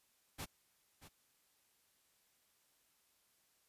pink noise with echo, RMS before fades -44 dBFS, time 0.38-0.46 s, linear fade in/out 20 ms, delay 630 ms, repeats 1, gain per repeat -13 dB, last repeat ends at 1.09 s, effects white hiss -75 dBFS RMS until 3.68 s + resampled to 32000 Hz

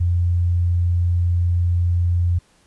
sine tone, 87.31 Hz, F2, in tune, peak -15 dBFS, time 0-2.39 s, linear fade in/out 10 ms, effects pink hiss -57 dBFS RMS until 2.66 s + resampled to 24000 Hz

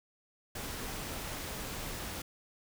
pink noise, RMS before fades -40 dBFS, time 0.55-2.22 s, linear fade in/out 5 ms, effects none

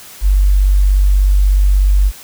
sine tone, 48.29 Hz, G1, 25 cents flat, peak -7 dBFS, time 0.21-2.12 s, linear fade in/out 50 ms, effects white hiss -36 dBFS RMS until 2.23 s

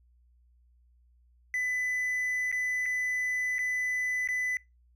triangle tone with dropouts, 2000 Hz, B6, 21 cents sharp, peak -26 dBFS, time 1.54-4.57 s, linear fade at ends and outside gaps 1 ms, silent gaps 2.516-2.525 / 2.858-2.861 / 3.584-3.59 / 4.275-4.287 s, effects noise-tail reverb RT60 0.2 s tail -21 dB re dry + added 60 Hz sine -60 dBFS peak until 4.95 s

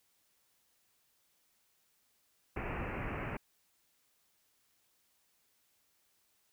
pink low-pass noise, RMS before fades -39 dBFS, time 2.56-3.37 s, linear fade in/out 5 ms, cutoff 2700 Hz, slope 96 dB/octave, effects white hiss -74 dBFS RMS until 6.52 s

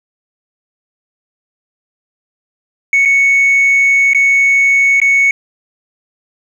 sine tone with dropouts, 2217 Hz, C#7, in tune, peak -5 dBFS, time 2.93-5.31 s, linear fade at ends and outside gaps 2 ms, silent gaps 3.052-3.056 / 4.134-4.147 / 5.001-5.016 s, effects tanh soft clip ceiling -5 dBFS + 7-bit

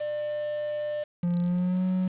triangle tone, 597 Hz, D5, 28 cents sharp, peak -26 dBFS, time 0-1.04 s, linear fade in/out 10 ms
triangle tone with pitch glide, 174.61 to 184.99 Hz, F3 to F#3, 0 to 0 cents, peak -21 dBFS, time 1.23-2.08 s, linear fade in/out 5 ms, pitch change +100 cents, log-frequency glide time 1.4-1.84 s
effects resampled to 8000 Hz + 8-bit

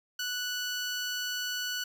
15% pulse tone, 1480 Hz, F#6, in tune, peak -25 dBFS, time 0.19-1.84 s, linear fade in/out 5 ms, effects none

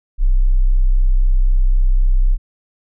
sine tone, 31.93 Hz, C1, 41 cents flat, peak -9 dBFS, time 0.18-2.38 s, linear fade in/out 50 ms, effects none

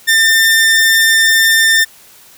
sawtooth tone, 1798 Hz, A6, 37 cents sharp, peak -4 dBFS, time 0.07-1.85 s, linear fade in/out 20 ms, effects white hiss -42 dBFS RMS until 2.37 s

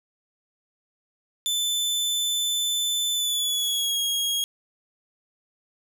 sawtooth tone with pitch glide, 3520 to 3284 Hz, A7 to G#7, 0 to -20 cents, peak -20 dBFS, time 1.46-4.44 s, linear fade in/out 0 ms, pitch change -120 cents, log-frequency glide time 3.13-4 s, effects none

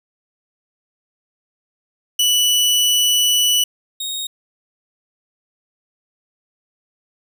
sawtooth tone pair in turn, 2960 / 3743 Hz, F#7 / A#7, 0 / +6 cents, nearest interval major third, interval 406 cents, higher second, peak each -10 / -20 dBFS, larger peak first, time 2.19-3.64 / 4-4.27 s, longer first, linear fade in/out 5 ms, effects none

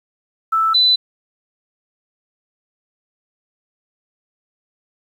sine tone pair in turn, 1318.5 / 4000 Hz, E6 / B7, 0 / +21 cents, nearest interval octave + perfect fifth, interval 1921 cents, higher second, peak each -13 / -10 dBFS, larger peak second, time 0.52-0.74 / 0.74-0.96 s, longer neither, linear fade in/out 10 ms, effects 8-bit

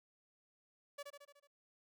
sawtooth tone with echo, 573 Hz, D5, 43 cents flat, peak -40 dBFS, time 0.98-1.03 s, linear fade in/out 10 ms, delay 74 ms, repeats 6, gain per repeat -4 dB, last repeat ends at 1.474 s, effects none

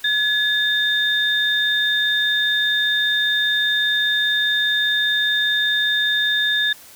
sine tone pair together, 1700 / 3635 Hz, G#6 / A#7, +40 / -44 cents, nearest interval octave + minor second, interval 1316 cents, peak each -19 dBFS, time 0.04-6.73 s, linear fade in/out 5 ms, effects white hiss -44 dBFS RMS until 6.95 s

